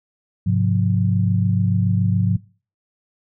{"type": "chord", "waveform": "sine", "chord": "F minor", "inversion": "first", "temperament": "equal with one note detuned", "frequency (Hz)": [103.83, 130.81, 178.28], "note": ["Ab2", "C3", "F3"], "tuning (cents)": [0, 0, 36], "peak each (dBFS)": [-18, -23, -19], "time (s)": [0.46, 2.37], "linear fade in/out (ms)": 10, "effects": ["noise-tail reverb RT60 0.4 s tail -23 dB re dry"]}